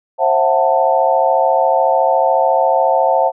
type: chord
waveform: sine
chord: F# half-diminished seventh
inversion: second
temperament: just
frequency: 532.8 / 666 / 740 / 888 Hz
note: C5 / E5 / F#5 / A5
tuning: +31 / +18 / 0 / +16 cents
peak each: -16 dBFS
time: 0.18-3.32 s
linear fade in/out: 50 ms
effects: none